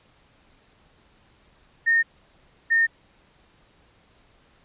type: tone pair in turn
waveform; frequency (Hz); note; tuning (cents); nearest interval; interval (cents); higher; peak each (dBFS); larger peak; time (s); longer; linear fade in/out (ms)
sine; 1835 / 1827.1; A#6 / A#6; -28 / -35; unison; 7; first; -16; neither; 1.86-2.03 / 2.7-2.87; neither; 20
effects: pink hiss -59 dBFS RMS until 4.64 s + resampled to 8000 Hz

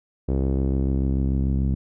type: tone with low-pass filter sweep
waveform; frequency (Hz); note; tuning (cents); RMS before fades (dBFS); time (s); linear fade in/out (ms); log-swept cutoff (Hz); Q
sawtooth; 66.9; C2; +39; -22; 0.28-1.75; 10; 430 to 210; 1.6
effects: none

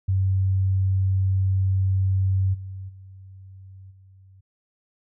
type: tone with level steps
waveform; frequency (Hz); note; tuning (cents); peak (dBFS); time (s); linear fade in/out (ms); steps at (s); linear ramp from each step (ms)
sine; 95.4; G2; -47; -18 / -32 / -41 / -48; 0.08-4.41; 10; 2.53 / 2.88 / 3.9; 20
effects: none

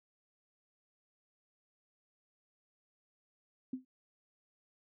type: tone with exponential decay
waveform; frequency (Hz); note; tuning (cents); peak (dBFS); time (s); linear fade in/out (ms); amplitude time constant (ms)
sine; 257.7; C4; -26; -32; 3.73-3.85; 5; 26
effects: none

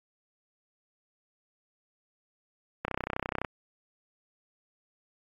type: click train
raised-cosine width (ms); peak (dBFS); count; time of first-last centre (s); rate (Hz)
0.5; -15; 20; 2.85-3.447; 31.8
effects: AAC 48 kbps

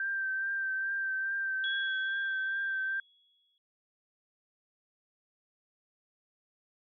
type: tone with vibrato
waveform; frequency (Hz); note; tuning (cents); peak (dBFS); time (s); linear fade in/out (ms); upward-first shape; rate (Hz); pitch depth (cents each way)
sine; 1568; G6; 0; -30; 0-3; 2; triangle; 2.4; 27
type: tone with exponential decay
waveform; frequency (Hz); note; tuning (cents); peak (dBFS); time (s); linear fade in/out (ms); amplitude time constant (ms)
sine; 3352; G#7; +15; -33; 1.64-3.58; 1; 420
effects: none

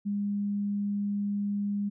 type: tone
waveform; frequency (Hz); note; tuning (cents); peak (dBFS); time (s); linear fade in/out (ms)
sine; 203.2; G#3; -38; -27; 0.05-1.9; 20
effects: none

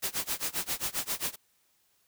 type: noise with tremolo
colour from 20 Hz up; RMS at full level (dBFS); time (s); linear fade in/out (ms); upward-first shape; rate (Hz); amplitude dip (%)
white; -30; 0.02-1.36; 20; sine; 7.5; 95
effects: white hiss -70 dBFS RMS until 2.07 s

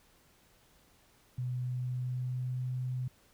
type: tone with pitch glide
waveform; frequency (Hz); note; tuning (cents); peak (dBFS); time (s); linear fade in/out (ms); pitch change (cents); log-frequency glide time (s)
sine; 125.1 to 127.07; B2 to B2; +23 to +50; -32; 1.38-3.08; 5; +27; 1.58-2.74
effects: pink hiss -65 dBFS RMS until 3.33 s

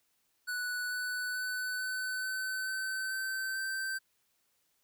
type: tone with pitch steps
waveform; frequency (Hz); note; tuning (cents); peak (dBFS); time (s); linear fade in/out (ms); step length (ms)
square; 1480 / 1490.3 / 1500.7 / 1511.1 / 1521.6 / 1532.2 / 1542.8 / 1553.6; F#6 / F#6 / F#6 / F#6 / F#6 / G6 / G6 / G6; 0 / +12 / +24 / +36 / +48 / -40 / -28 / -16; -34; 0.47-3.99; 20; 440
effects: white hiss -75 dBFS RMS until 4.83 s

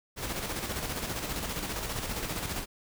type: noise with tremolo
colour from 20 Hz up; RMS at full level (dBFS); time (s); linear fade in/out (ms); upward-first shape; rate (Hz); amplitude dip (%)
pink; -33; 0.16-2.66; 50; square; 15; 40
effects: none

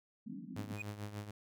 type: band-pass noise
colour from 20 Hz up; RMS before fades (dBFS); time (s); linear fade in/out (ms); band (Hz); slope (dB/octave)
pink; -46; 0.26-0.74; 10; 160 to 290; 96
type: tone with tremolo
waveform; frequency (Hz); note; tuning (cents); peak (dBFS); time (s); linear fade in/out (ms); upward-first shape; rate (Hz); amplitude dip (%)
sawtooth; 103.83; G#2; 0; -35; 0.56-1.31; 5; triangle; 6.8; 75
type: tone with exponential growth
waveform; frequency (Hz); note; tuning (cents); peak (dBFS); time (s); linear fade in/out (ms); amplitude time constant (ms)
triangle; 2479; D#7; -7; -34; 0.73-0.82; 5; 19
effects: none

